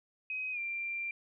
sine tone with pitch glide, 2525 to 2370 Hz, D#7 to D7, +25 to +15 cents, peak -34 dBFS, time 0.3-1.11 s, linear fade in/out 2 ms, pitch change -110 cents, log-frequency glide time 0.52-0.59 s, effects none

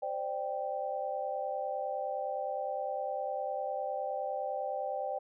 sine chord, C suspended second, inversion none, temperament equal with one note detuned, 523.3 / 593.1 / 784 Hz, C5 / D5 / G5, 0 / +17 / 0 cents, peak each -38 / -37 / -36 dBFS, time 0.02-5.19 s, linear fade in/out 10 ms, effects none

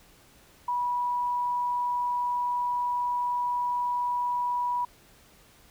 sine tone, 976 Hz, B5, 21 cents flat, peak -25 dBFS, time 0.68-4.85 s, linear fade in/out 5 ms, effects pink hiss -57 dBFS RMS until 5.7 s

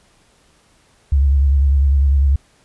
sine tone with vibrato, 69.3 Hz, C#2, in tune, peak -10 dBFS, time 1.12-2.36 s, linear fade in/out 5 ms, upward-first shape sine, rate 10 Hz, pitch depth 59 cents each way, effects pink hiss -55 dBFS RMS until 2.64 s + resampled to 24000 Hz

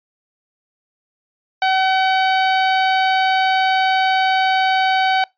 sawtooth tone, 759 Hz, F#5, 44 cents sharp, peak -10 dBFS, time 1.62-5.24 s, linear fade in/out 2 ms, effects noise-tail reverb RT60 0.2 s tail -25 dB re dry + resampled to 11025 Hz

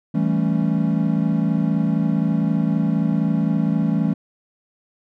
triangle chord, A dominant seventh, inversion second, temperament equal, 164.81 / 196 / 220 / 277.2 Hz, E3 / G3 / A3 / C#4, 0 / 0 / 0 / 0 cents, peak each -19 / -21 / -20 / -23 dBFS, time 0.14-4.14 s, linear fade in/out 10 ms, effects none

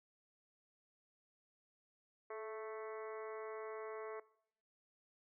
harmonic tone with a mistuned harmonic, 220 Hz, A3, in tune, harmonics 2 / 3 / 4 / 5 / 6 / 7 / 8 / 9 / 10, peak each -46 / -51 / -57 / -52 / -58 / -62 / -64 / -59 / -63 dBFS, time 2.3-4.2 s, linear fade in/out 5 ms, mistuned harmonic 2, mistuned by -24 cents, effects noise-tail reverb RT60 0.7 s tail -21 dB re dry

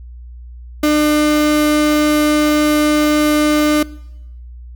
35% pulse tone, 300.6 Hz, D4, 40 cents sharp, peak -9 dBFS, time 0.83-3.83 s, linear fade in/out 5 ms, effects noise-tail reverb RT60 0.9 s tail -22 dB re dry + added 60 Hz sine -31 dBFS peak until 4.75 s

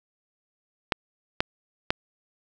clicks, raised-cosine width 0.3 ms, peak -5 dBFS, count 3, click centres 0.922 / 1.405 / 1.905 s, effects none

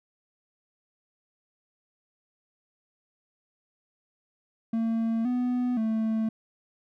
triangle tone with pitch steps, 226.7 / 247.9 / 221.3 Hz, A#3 / B3 / A3, -48 / +7 / +10 cents, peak -22 dBFS, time 4.73-6.29 s, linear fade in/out 5 ms, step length 520 ms, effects none

